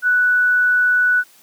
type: tone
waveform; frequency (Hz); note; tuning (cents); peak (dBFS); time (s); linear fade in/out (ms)
sine; 1481; F#6; +1; -12; 0.02-1.24; 50
effects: white hiss -50 dBFS RMS until 1.42 s + high-pass 150 Hz 12 dB/octave